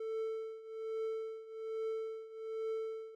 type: tone with tremolo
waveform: triangle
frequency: 443.6 Hz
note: A4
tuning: 14 cents sharp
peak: -32 dBFS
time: 0-3.15 s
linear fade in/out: 5 ms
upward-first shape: triangle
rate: 1.2 Hz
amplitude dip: 85%
effects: none